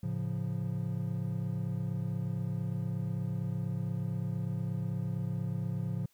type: chord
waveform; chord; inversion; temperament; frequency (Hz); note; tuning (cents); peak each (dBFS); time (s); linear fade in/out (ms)
triangle; A augmented; none; equal; 110 / 138.59 / 174.61; A2 / C#3 / E#3; 0 / 0 / 0; -34; 0.03-6.06; 5
effects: white hiss -70 dBFS RMS until 6.13 s